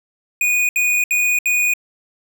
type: tone bursts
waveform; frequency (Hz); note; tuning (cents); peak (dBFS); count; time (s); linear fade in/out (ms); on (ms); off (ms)
square; 2467; D#7; -15; -15; 4; 0.41-1.737; 2; 280; 69
effects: none